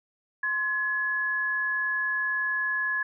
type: tone pair together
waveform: sine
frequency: 1046 / 1695.5 Hz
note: C6 / G#6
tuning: -1 / +35 cents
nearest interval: minor sixth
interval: 836 cents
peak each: -35 / -25 dBFS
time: 0.43-3.03 s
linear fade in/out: 5 ms
effects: none